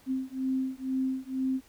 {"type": "beating tone pair", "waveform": "sine", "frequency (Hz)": [261.2, 263.3], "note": ["C4", "C4"], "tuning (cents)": [-3, 11], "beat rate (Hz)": 2.1, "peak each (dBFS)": -31, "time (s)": [0.06, 1.61], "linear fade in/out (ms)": 50, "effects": ["pink hiss -59 dBFS RMS until 1.68 s"]}